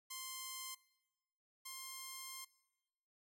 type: tone pair in turn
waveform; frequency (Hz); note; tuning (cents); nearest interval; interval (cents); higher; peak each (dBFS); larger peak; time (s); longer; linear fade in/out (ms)
5% pulse; 1046.5 / 1058; C6 / C6; 0 / +19; unison; 19; second; -33 / -35; first; 0.1-0.75 / 1.65-2.45; second; 10
effects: noise-tail reverb RT60 1.0 s tail -21 dB re dry